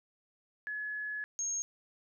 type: tone pair in turn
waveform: sine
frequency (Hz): 1700 / 6508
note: G#6 / G#8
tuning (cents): +40 / -36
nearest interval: octave + major seventh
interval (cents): 2324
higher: second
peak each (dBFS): -35 / -32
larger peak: second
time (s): 0.67-1.24 / 1.39-1.62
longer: first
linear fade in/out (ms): 0
effects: none